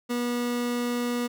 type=tone; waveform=30% pulse; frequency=242 Hz; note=B3; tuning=35 cents flat; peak=-23 dBFS; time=0.09-1.28 s; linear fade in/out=20 ms; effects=none